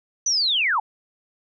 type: linear sweep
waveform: sine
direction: down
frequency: 6090 to 784 Hz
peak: -18 dBFS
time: 0.26-0.8 s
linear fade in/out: 5 ms
effects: none